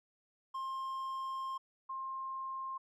triangle / sine tone pair in turn, 1061 / 1061 Hz, C6 / C6, +24 / +24 cents, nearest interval unison, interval 0 cents, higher neither, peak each -35 / -38 dBFS, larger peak first, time 0.54-1.58 / 1.89-2.78 s, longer first, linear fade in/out 10 ms, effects none

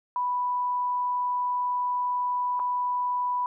sine tone with dropouts, 987.8 Hz, B5, in tune, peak -24 dBFS, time 0.16-3.46 s, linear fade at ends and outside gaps 1 ms, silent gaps 2.594-2.599 s, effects none

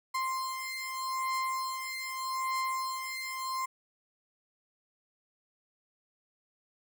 35% pulse beating tone pair, 1046.5 / 1047.32 Hz, C6 / C6, 0 / +1 cents, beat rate 0.82 Hz, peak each -34 / -33 dBFS, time 0.14-3.66 s, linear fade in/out 10 ms, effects none

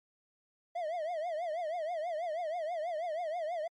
triangle tone with vibrato, 659.3 Hz, E5, in tune, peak -31 dBFS, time 0.75-3.68 s, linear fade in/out 10 ms, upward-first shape triangle, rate 6.2 Hz, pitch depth 180 cents each way, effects MP3 48 kbps

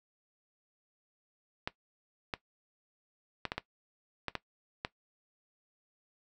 clicks, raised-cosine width 0.3 ms, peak -17 dBFS, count 8, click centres 1.675 / 2.338 / 3.453 / 3.519 / 3.58 / 4.283 / 4.353 / 4.849 s, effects noise-tail reverb RT60 0.1 s tail -17 dB re dry

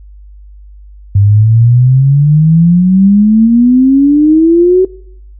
sine exponential sweep, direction up, 98 to 377.8 Hz, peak -3 dBFS, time 1.15-4.85 s, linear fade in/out 5 ms, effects noise-tail reverb RT60 0.7 s tail -21 dB re dry + added 50 Hz sine -31 dBFS peak until 5.39 s

